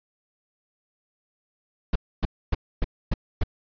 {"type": "noise bursts", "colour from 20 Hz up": "brown", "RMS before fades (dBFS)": -20, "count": 6, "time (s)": [1.93, 3.436], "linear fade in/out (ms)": 5, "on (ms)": 26, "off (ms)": 270, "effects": ["resampled to 11025 Hz"]}